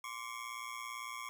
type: ring-modulated tone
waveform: 25% pulse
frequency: 1100 Hz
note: C#6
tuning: 14 cents flat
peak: -35 dBFS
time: 0.04-1.29 s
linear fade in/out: 0 ms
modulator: 58.9 Hz
effects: none